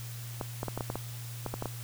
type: clicks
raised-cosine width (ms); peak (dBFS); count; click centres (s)
1; -19; 11; 0.412 / 0.631 / 0.683 / 0.776 / 0.808 / 0.901 / 0.956 / 1.463 / 1.54 / 1.624 / 1.657
effects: added 118 Hz sine -39 dBFS peak until 1.83 s + white hiss -47 dBFS RMS until 1.83 s